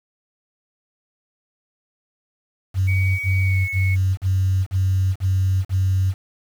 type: tone bursts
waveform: sine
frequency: 94.4 Hz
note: F#2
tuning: 35 cents sharp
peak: -15 dBFS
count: 7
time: 2.74-6.142 s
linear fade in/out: 50 ms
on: 450 ms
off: 42 ms
type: tone with pitch glide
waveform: sine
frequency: 2256 to 2201 Hz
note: C#7 to C#7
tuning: +30 to -13 cents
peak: -24 dBFS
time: 2.87-3.96 s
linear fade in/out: 20 ms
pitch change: -43 cents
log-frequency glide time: 3.42-3.6 s
effects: tanh soft clip ceiling -9 dBFS + 7-bit